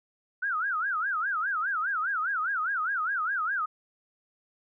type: tone with vibrato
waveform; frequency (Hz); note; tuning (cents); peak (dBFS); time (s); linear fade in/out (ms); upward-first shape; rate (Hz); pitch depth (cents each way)
sine; 1427; F6; +37; -26; 0.42-3.66; 10; sine; 4.9; 250
effects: none

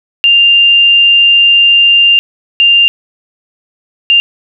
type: tone bursts at uneven times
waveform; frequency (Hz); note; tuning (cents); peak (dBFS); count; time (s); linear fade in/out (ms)
sine; 2794; F7; 0; -3; 3; 0.24-2.19 / 2.6-2.88 / 4.1-4.2; 0
effects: none

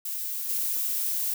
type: noise with level steps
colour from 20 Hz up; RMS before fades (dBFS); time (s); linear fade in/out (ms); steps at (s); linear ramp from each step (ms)
violet; -32 / -28; 0.05-1.34; 5; 0.49; 2
effects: none

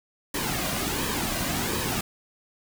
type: noise with flanger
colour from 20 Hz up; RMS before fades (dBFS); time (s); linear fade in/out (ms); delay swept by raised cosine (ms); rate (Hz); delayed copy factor
pink; -28; 0.34-2.01; 5; 1.4 to 2.32; 1.4; -0.55
effects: none

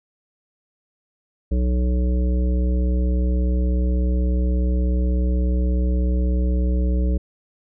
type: harmonic tone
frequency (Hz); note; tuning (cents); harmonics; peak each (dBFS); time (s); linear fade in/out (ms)
61.74; B1; 0; 1 / 3 / 5 / 7 / 9; -17 / -27 / -31 / -34 / -36; 1.51-7.18; 10
effects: none

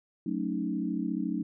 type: chord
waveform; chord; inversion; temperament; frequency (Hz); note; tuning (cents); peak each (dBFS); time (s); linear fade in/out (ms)
sine; D# half-diminished seventh; first; equal; 185 / 220 / 277.2 / 311.1; F#3 / A3 / C#4 / D#4; 0 / 0 / 0 / 0; -34; 0.26-1.43; 5
effects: none

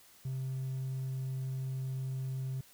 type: tone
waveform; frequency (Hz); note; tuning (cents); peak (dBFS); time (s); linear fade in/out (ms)
triangle; 131.7; C3; +12; -31; 0.25-2.61; 5
effects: tanh soft clip ceiling -29 dBFS + white hiss -60 dBFS RMS until 2.73 s

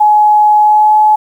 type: tone with pitch glide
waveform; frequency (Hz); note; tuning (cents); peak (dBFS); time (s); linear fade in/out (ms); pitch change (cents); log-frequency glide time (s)
sine; 844 to 853.3; G#5 to G#5; +28 to +47; -4; 0-1.16; 10; +19; 0.59-0.94
effects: 7-bit

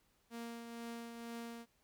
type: tone with tremolo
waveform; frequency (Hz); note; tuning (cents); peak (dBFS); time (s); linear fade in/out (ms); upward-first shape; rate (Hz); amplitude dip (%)
sawtooth; 233.1; A#3; 0; -39; 0.3-1.66; 50; triangle; 2.1; 45
effects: pink hiss -75 dBFS RMS until 1.83 s

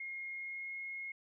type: tone with pitch glide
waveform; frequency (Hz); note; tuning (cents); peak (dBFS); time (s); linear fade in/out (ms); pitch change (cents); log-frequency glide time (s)
sine; 2144 to 2158; C7 to C#7; +42 to -47; -40; 0-1.12; 5; +11; 0.32-0.75
effects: none

